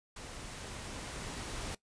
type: noise with level ramp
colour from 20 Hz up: pink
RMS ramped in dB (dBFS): -46 to -40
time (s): 0.16-1.75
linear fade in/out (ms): 5
effects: noise-tail reverb RT60 0.1 s tail -19 dB re dry + resampled to 22050 Hz